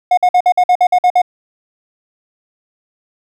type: tone bursts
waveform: triangle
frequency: 723 Hz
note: F#5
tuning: 40 cents flat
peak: -5 dBFS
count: 10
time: 0.11-1.218 s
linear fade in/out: 5 ms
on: 64 ms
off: 52 ms
effects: none